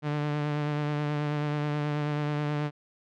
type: tone with vibrato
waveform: sawtooth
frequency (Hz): 148.2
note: D3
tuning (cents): +16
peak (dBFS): -23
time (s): 0.02-2.71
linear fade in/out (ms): 50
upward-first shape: triangle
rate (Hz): 9.3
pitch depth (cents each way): 27
effects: low-pass 3000 Hz 12 dB/octave

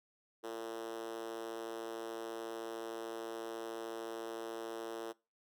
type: tone with high-pass filter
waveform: 5% pulse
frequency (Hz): 113.7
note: A#2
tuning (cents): -43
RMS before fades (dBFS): -43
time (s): 0.43-5.13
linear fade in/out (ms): 20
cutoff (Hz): 390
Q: 6.2
effects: noise-tail reverb RT60 0.3 s tail -23 dB re dry

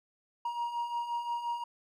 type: beating tone pair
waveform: triangle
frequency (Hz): 943 / 948.7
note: A#5 / A#5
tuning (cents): +20 / +30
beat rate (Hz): 5.7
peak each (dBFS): -38 / -31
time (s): 0.45-1.64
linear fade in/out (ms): 5
effects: none

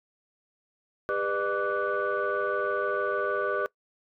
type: tone cluster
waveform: sine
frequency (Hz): 402.2 / 495.7 / 602 / 1160 / 1483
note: G4 / B4 / D5 / D6 / F#6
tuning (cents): +44 / +6 / +43 / -22 / +4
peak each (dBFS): -31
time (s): 1.09-3.66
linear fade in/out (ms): 0
effects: noise-tail reverb RT60 0.1 s tail -22 dB re dry + tanh soft clip ceiling -18 dBFS

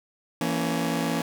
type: chord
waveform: sawtooth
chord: A# diminished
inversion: second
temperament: just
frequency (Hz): 167.82 / 233.1 / 279.7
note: E3 / A#3 / C#4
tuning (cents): +31 / 0 / +16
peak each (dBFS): -25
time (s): 0.41-1.22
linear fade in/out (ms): 2
effects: none

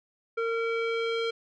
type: tone with low-pass filter sweep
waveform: square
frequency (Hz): 458.2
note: A#4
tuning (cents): -30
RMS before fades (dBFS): -29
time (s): 0.37-1.31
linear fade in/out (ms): 10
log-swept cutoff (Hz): 1800 to 3500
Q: 2.3
effects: none

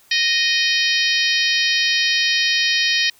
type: harmonic tone with a mistuned harmonic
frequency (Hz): 620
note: D#5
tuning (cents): -6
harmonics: 3 / 4 / 5 / 6 / 7 / 8 / 9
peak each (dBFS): -21 / -22 / -23 / -24 / -24 / -25 / -26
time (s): 0.11-3.1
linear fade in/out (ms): 5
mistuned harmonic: 6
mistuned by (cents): +29
effects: white hiss -53 dBFS RMS until 3.19 s

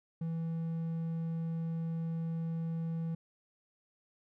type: tone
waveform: triangle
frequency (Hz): 164.4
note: E3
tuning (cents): -4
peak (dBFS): -31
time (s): 0.21-3.15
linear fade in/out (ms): 5
effects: none

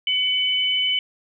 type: tone pair together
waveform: sine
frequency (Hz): 2254 / 3009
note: C#7 / F#7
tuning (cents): +28 / +28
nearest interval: perfect fourth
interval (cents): 500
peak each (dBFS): -26 / -19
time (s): 0.07-0.99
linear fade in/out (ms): 2
effects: none

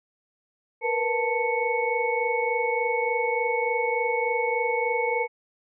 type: tone cluster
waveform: sine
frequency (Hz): 467.5 / 490.9 / 887 / 2214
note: A#4 / B4 / A5 / C#7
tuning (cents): +5 / -10 / +14 / -3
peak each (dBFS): -28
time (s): 0.81-5.28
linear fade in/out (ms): 50
effects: none

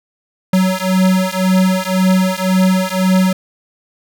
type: beating tone pair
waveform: square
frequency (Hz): 185.8 / 187.7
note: F#3 / F#3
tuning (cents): +7 / +25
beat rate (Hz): 1.9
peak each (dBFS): -15 / -15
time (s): 0.53-3.33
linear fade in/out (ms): 5
effects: none

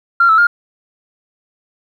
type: tone with pitch steps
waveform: sine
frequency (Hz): 1381 / 1310 / 1410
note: F6 / E6 / F6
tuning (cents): -20 / -11 / +16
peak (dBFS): -6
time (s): 0.2-0.47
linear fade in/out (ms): 5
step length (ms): 90
effects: tanh soft clip ceiling -2 dBFS + 8-bit

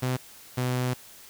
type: tone pair in turn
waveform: sawtooth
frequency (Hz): 127.7 / 126.01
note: C3 / B2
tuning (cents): -42 / +35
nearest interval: unison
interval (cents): 23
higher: first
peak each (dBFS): -21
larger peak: neither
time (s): 0.02-0.17 / 0.57-0.94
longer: second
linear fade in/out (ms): 10
effects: white hiss -49 dBFS RMS until 1.29 s

